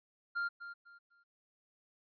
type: tone with echo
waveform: triangle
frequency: 1396.9 Hz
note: F6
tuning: in tune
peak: -31 dBFS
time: 0.35-0.49 s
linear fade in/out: 20 ms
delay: 250 ms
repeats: 3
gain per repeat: -11 dB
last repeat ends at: 1.24 s
effects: resampled to 11025 Hz